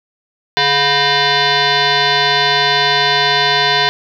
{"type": "tone with frequency modulation", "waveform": "sine", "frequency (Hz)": 1281, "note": "E6", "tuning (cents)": -50, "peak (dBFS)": -10, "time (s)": [0.57, 3.89], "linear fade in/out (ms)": 0, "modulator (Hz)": 567, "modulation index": 5.5, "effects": ["8-bit"]}